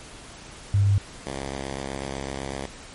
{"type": "tone pair in turn", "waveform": ["sine", "5% pulse"], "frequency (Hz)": [100, 67.98], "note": ["G2", "C#2"], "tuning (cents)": [35, -33], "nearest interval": "perfect fifth", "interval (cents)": 668, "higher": "first", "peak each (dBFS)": [-16, -19], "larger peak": "first", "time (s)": [[0.74, 0.98], [1.27, 2.66]], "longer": "second", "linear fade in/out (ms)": 0, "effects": ["pink hiss -43 dBFS RMS until 2.94 s", "MP3 48 kbps"]}